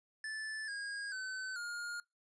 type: tone with pitch steps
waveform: square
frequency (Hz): 1749 / 1631.9 / 1522.6 / 1420.6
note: A6 / G#6 / F#6 / F6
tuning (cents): -11 / -31 / +49 / +29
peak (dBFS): -40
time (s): 0.24-2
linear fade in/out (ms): 2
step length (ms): 440
effects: noise-tail reverb RT60 0.2 s tail -25 dB re dry + resampled to 22050 Hz